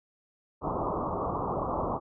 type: low-pass noise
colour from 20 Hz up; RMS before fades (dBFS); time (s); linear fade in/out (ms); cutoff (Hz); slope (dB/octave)
white; -31; 0.61-2; 50; 1200; 96
effects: none